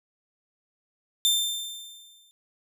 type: tone with exponential decay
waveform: sawtooth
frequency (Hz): 3581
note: A7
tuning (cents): +30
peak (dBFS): -15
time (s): 1.25-2.31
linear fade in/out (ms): 0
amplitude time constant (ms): 230
effects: none